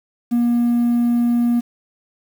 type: tone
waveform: triangle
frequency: 238.4 Hz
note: A#3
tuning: 39 cents sharp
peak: -11 dBFS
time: 0.31-1.61 s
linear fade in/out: 20 ms
effects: tanh soft clip ceiling -8 dBFS + 7-bit